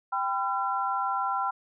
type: tone cluster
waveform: sine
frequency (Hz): 787 / 1007 / 1360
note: G5 / B5 / F6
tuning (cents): +7 / +33 / -46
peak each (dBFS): -30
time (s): 0.12-1.51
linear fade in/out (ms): 10
effects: none